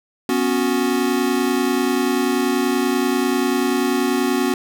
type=chord; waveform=square; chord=B suspended second; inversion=none; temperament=equal with one note detuned; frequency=246.9 / 277.2 / 367.4 Hz; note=B3 / C#4 / F#4; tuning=0 / 0 / -12 cents; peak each=-22 dBFS; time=0.29-4.54 s; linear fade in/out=2 ms; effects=none